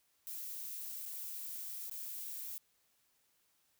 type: noise with dropouts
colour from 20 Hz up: violet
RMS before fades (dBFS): -44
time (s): 0.27-2.58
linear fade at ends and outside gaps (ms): 0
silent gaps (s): 1.054-1.06 / 1.897-1.913
effects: white hiss -75 dBFS RMS until 3.79 s